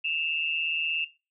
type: tone pair together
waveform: sine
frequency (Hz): 2632 / 2789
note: E7 / F7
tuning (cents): -3 / -3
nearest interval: minor second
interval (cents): 100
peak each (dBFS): -28 / -29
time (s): 0.04-1.05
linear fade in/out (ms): 10
effects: noise-tail reverb RT60 0.3 s tail -18 dB re dry